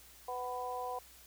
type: harmonic tone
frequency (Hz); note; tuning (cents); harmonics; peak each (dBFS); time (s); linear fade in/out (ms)
249; B3; +14; 2 / 3 / 4; -42 / -40 / -41; 0.28-0.99; 5
effects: added 60 Hz sine -64 dBFS peak until 1.26 s + white hiss -58 dBFS RMS until 1.26 s